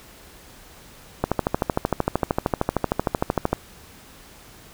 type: click train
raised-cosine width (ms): 1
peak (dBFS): -5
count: 31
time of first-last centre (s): 1.24-3.53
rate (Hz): 13.1
effects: pink hiss -47 dBFS RMS until 4.73 s